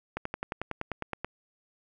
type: slowing click train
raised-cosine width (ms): 0.5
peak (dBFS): -17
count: 12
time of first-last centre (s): 0.17-1.246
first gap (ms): 84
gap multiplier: 1.03
effects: none